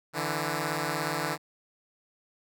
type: beating tone pair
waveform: 5% pulse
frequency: 147.7 / 164.7 Hz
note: D3 / E3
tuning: +10 / -1 cents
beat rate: 17 Hz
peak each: -20 dBFS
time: 0.13-1.38 s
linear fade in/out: 50 ms
effects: none